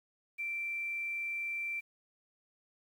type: tone with quantisation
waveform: sine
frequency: 2348 Hz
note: D7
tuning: 1 cent flat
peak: -34 dBFS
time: 0.38-1.81 s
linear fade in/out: 20 ms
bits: 10
effects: none